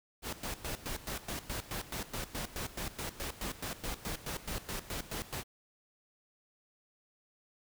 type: noise with tremolo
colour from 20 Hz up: pink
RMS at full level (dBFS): -38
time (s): 0.22-5.44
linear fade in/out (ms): 50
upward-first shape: square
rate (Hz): 4.7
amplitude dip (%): 80
effects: none